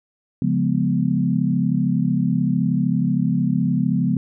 sine chord, C# dominant seventh, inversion none, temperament equal, 138.59 / 174.61 / 207.7 / 246.9 Hz, C#3 / E#3 / G#3 / B3, 0 / 0 / 0 / 0 cents, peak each -23 / -21 / -23 / -22 dBFS, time 0.42-4.17 s, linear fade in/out 2 ms, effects none

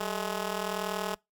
10% pulse ring-modulated tone, 209.6 Hz, G#3, 16 cents sharp, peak -19 dBFS, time 0-1.15 s, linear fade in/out 10 ms, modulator 230 Hz, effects noise-tail reverb RT60 0.2 s tail -25 dB re dry + high-pass 60 Hz 12 dB/octave

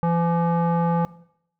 square tone with low-pass filter, 169.5 Hz, E3, 49 cents sharp, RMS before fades -21 dBFS, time 0.03-1.05 s, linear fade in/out 0 ms, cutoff 980 Hz, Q 3.3, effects noise-tail reverb RT60 0.7 s tail -19 dB re dry

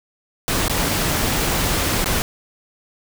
pink noise with dropouts, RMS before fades -20 dBFS, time 0.48-2.22 s, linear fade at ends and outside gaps 0 ms, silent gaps 0.681-0.697 / 2.043-2.059 s, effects none

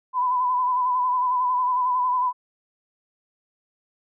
sine tone with vibrato, 1001 Hz, B5, 23 cents sharp, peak -19 dBFS, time 0.13-2.33 s, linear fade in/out 50 ms, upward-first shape sine, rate 11 Hz, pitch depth 38 cents each way, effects none

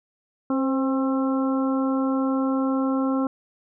harmonic tone with a mistuned harmonic, 267.3 Hz, C4, 37 cents sharp, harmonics 1 / 2 / 3 / 4 / 5, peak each -21 / -29 / -35 / -33 / -34 dBFS, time 0.5-3.27 s, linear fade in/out 2 ms, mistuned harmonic 2, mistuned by -31 cents, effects none

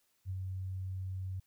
sine tone with ADSR envelope, 94 Hz, F#2, 28 cents sharp, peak -34 dBFS, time 0.25-1.4 s, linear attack 47 ms, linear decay 49 ms, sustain -2 dB, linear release 6 ms, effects white hiss -75 dBFS RMS until 1.46 s

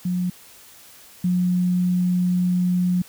sine tone pair in turn, 179.8 / 179.8 Hz, F#3 / F#3, -49 / -49 cents, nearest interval unison, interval 0 cents, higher neither, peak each -20 / -17 dBFS, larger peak second, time 0.05-0.3 / 1.24-3.02 s, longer second, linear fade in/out 5 ms, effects white hiss -47 dBFS RMS until 3.08 s

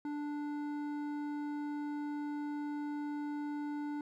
sine tone with hard clipping, 293.7 Hz, D4, in tune, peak -38 dBFS, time 0.05-4.01 s, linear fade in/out 2 ms, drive 10 dB, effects none

